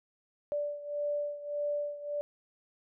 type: beating tone pair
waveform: sine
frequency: 584 / 585.7 Hz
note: D5 / D5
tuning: -10 / -5 cents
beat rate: 1.7 Hz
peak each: -33 / -37 dBFS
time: 0.52-2.21 s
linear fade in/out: 0 ms
effects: none